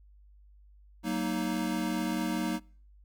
square chord, D# minor, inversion first, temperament equal with one note detuned, 188.34 / 233.1 / 311.1 Hz, F#3 / A#3 / D#4, +31 / 0 / 0 cents, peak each -35 / -34 / -34 dBFS, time 1.03-2.6 s, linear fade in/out 50 ms, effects noise-tail reverb RT60 0.5 s tail -26 dB re dry + added 50 Hz sine -54 dBFS peak until 3.04 s

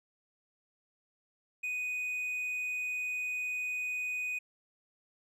triangle tone, 2489 Hz, D#7, in tune, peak -31 dBFS, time 1.63-4.39 s, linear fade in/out 10 ms, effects none

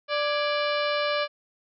harmonic tone with a mistuned harmonic, 588 Hz, D5, 2 cents sharp, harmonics 1 / 2 / 3 / 4 / 5 / 6 / 7 / 8 / 9, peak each -26 / -30 / -33 / -33 / -35 / -39 / -37 / -41 / -44 dBFS, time 0.08-1.28 s, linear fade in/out 50 ms, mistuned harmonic 3, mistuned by -97 cents, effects none

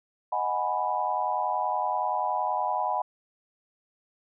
sine chord, G# minor seventh, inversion second, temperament equal, 622.3 / 740 / 830.6 / 987.8 Hz, D#5 / F#5 / G#5 / B5, 0 / 0 / 0 / 0 cents, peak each -34 / -30 / -30 / -29 dBFS, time 0.32-3.02 s, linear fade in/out 5 ms, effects none

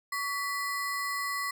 square ring-modulated tone, 1553 Hz, G6, 17 cents flat, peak -28 dBFS, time 0.12-1.51 s, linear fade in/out 5 ms, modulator 424 Hz, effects none

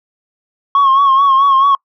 sine tone with vibrato, 1094 Hz, C#6, 23 cents flat, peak -5 dBFS, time 0.75-1.75 s, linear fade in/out 2 ms, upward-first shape sine, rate 4.6 Hz, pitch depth 54 cents each way, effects noise-tail reverb RT60 0.1 s tail -26 dB re dry + tanh soft clip ceiling -5 dBFS

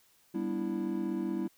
triangle chord, E minor seventh, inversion first, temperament equal with one note detuned, 196 / 243.3 / 293.7 / 329.6 Hz, G3 / B3 / D4 / E4, 0 / -26 / 0 / 0 cents, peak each -34 / -36 / -37 / -32 dBFS, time 0.34-1.48 s, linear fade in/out 10 ms, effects white hiss -66 dBFS RMS until 1.57 s

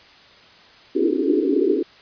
pink band-pass noise, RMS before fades -19 dBFS, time 0.95-1.83 s, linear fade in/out 10 ms, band 270 to 440 Hz, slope 96 dB/octave, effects white hiss -48 dBFS RMS until 2.01 s + resampled to 11025 Hz

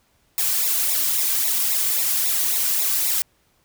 blue noise with flanger, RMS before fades -21 dBFS, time 0.38-3.22 s, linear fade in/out 0 ms, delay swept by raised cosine 0.64 to 2.34 ms, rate 3.7 Hz, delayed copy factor -1, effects pink hiss -63 dBFS RMS until 3.64 s

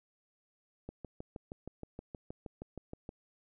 click train, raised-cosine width 2 ms, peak -29 dBFS, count 15, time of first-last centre 0.89-3.091 s, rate 6.36 Hz, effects none

